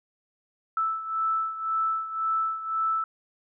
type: beating tone pair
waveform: sine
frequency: 1316 / 1317.9 Hz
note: E6 / E6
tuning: -3 / -1 cents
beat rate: 1.9 Hz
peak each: -26 / -31 dBFS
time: 0.77-3.04 s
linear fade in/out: 2 ms
effects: none